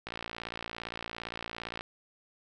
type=click train; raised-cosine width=0.3 ms; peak=-21 dBFS; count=101; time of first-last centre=0.07-1.809 s; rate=57.5 Hz; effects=none